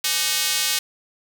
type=tone with high-pass filter; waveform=square; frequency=169.5 Hz; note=E3; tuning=49 cents sharp; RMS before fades=-22 dBFS; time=0.04-0.79 s; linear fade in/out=5 ms; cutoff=3400 Hz; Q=0.82; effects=none